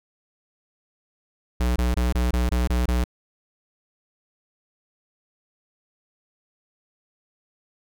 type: tone bursts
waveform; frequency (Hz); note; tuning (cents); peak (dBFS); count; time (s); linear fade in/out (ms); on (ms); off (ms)
square; 61; B1; -21; -20; 8; 1.6-3.041; 5; 160; 23
effects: none